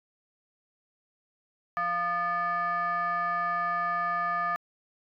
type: tone with frequency modulation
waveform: sine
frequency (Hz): 1218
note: D#6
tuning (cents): -37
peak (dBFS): -25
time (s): 1.77-4.56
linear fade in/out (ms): 0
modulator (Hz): 523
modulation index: 0.88
effects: tanh soft clip ceiling -21 dBFS